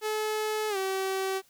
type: tone with pitch glide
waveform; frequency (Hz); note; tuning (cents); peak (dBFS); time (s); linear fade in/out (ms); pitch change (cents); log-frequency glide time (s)
sawtooth; 430 to 383.1; A4 to G4; -40 to -40; -24; 0.01-1.42; 50; -200; 0.69-0.77
effects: white hiss -63 dBFS RMS until 1.49 s